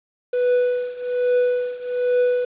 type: tone with tremolo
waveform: triangle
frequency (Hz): 493.9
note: B4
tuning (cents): 0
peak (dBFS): -12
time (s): 0.33-2.45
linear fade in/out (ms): 5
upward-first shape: triangle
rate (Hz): 1.2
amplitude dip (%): 90
effects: resampled to 8000 Hz + 8-bit